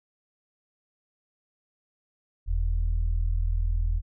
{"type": "tone pair together", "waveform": "sine", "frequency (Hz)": [40.77, 81], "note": ["E1", "E2"], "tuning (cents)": [-18, -30], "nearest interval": "octave", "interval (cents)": 1188, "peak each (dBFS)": [-23, -29], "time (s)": [2.46, 4.02], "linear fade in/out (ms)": 50, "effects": []}